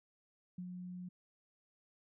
sine tone with ADSR envelope, 180.2 Hz, F#3, 45 cents flat, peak -40 dBFS, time 0.58-1.09 s, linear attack 5 ms, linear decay 71 ms, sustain -3 dB, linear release 9 ms, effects none

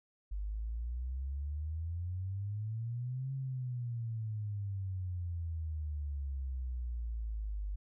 sine exponential two-way sweep, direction up then down, 49 to 135.5 to 49 Hz, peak -35 dBFS, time 0.31-7.76 s, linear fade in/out 10 ms, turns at 3.33 s, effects none

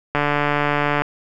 click train, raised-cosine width 0.5 ms, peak -4 dBFS, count 128, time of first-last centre 0.15-1.02 s, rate 146 Hz, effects none

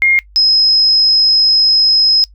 sine tone pair in turn, 2131 / 5115 Hz, C7 / D#8, +31 / +47 cents, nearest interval octave + minor third, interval 1516 cents, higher second, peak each -7 dBFS, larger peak neither, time 0.02-0.19 / 0.36-2.24 s, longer second, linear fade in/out 0 ms, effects noise-tail reverb RT60 0.1 s tail -21 dB re dry + added 50 Hz sine -39 dBFS peak until 2.34 s

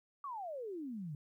sine exponential sweep, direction down, 1174.7 to 139.9 Hz, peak -40 dBFS, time 0.24-1.15 s, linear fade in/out 2 ms, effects 13-bit

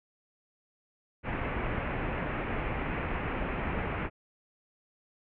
pink low-pass noise, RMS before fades -33 dBFS, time 1.23-4.1 s, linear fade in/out 50 ms, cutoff 2600 Hz, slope 48 dB/octave, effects none

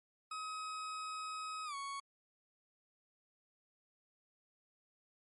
40% pulse tone with pitch glide, 1269 to 1111.1 Hz, D#6 to C#6, +34 to +4 cents, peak -40 dBFS, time 0.31-2 s, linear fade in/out 5 ms, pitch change -230 cents, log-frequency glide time 1.65-1.75 s, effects MP3 48 kbps

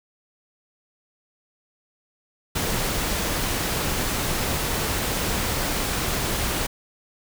pink noise, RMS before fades -25 dBFS, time 2.55-6.67 s, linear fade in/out 10 ms, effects none

